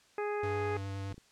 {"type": "harmonic tone", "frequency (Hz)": 415.3, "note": "G#4", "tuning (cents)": 0, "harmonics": [1, 2, 3, 4, 5, 6], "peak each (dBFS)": [-33, -39, -43, -45, -47, -49], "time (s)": [0.18, 0.77], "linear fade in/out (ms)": 2}
{"type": "tone with vibrato", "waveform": "square", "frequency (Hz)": 98, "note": "G2", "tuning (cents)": 0, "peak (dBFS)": -37, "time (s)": [0.43, 1.13], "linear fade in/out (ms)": 5, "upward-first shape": "triangle", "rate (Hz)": 9.7, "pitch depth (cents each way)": 12}
{"type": "clicks", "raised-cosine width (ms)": 3, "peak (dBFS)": -37, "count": 3, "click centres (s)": [1.11, 1.143, 1.18]}
{"effects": ["white hiss -64 dBFS RMS until 1.31 s", "low-pass 7000 Hz 12 dB/octave"]}